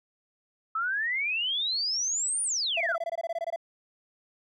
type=exponential two-way sweep; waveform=sine; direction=up then down; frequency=1281 to 9600 to 1281 Hz; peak=-26 dBFS; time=0.75-2.96 s; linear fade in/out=5 ms; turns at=2.43 s
type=tone bursts; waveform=triangle; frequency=671 Hz; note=E5; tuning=31 cents sharp; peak=-26 dBFS; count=14; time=2.77-3.561 s; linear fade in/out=5 ms; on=37 ms; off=21 ms
effects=none